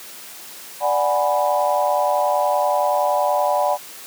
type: chord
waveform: sine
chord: G# half-diminished seventh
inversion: second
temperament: equal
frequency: 587.3 / 740 / 830.6 / 987.8 Hz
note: D5 / F#5 / G#5 / B5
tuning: 0 / 0 / 0 / 0 cents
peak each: -20 / -21 / -23 / -23 dBFS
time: 0.8-3.78 s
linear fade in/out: 50 ms
effects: white hiss -38 dBFS RMS until 4.06 s + high-pass 200 Hz 12 dB/octave